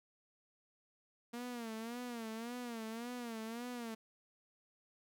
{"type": "tone with vibrato", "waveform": "sawtooth", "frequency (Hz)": 233.5, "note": "A#3", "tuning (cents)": 3, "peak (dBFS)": -38, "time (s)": [1.33, 3.95], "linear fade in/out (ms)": 10, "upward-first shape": "sine", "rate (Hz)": 1.8, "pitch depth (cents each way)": 100, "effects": []}